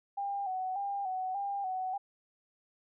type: tone with vibrato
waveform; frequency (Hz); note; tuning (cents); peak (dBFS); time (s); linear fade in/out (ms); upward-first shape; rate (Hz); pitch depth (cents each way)
sine; 773; G5; -24; -32; 0.17-1.98; 10; square; 1.7; 59
effects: none